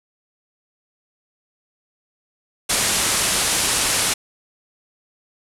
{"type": "low-pass noise", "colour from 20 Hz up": "white", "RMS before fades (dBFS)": -20, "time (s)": [2.69, 4.14], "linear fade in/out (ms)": 10, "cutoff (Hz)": 11000, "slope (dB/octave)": 48, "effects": []}